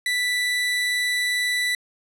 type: tone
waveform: 30% pulse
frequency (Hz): 1975.5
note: B6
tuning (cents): 0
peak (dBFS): -18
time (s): 0.06-1.75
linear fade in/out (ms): 2
effects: low-pass 12000 Hz 12 dB/octave